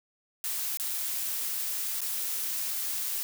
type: noise with dropouts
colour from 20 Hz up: blue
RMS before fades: -32 dBFS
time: 0.44-3.23 s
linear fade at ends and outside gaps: 0 ms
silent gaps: 0.772-0.798 / 2.006-2.016 s
effects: none